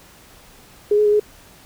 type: tone with pitch steps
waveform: sine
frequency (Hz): 414.8 / 422 / 415.5 / 420.2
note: G#4 / G#4 / G#4 / G#4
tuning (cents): -2 / +28 / +1 / +20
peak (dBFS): -12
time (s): 0.91-1.198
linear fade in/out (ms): 5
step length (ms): 72
effects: pink hiss -47 dBFS RMS until 1.65 s